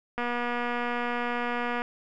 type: click train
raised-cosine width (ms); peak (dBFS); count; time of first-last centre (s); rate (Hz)
0.5; -16; 396; 0.18-1.819; 241
effects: none